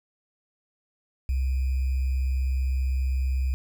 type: tone with sample-and-hold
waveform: sine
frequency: 65.41 Hz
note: C2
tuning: in tune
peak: -22 dBFS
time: 1.29-3.54 s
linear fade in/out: 0 ms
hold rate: 2450 Hz
effects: none